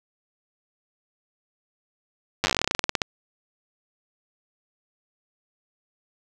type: slowing click train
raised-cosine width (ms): 0.2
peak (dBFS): -4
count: 21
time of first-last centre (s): 2.44-3.018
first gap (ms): 9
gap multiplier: 1.11
effects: none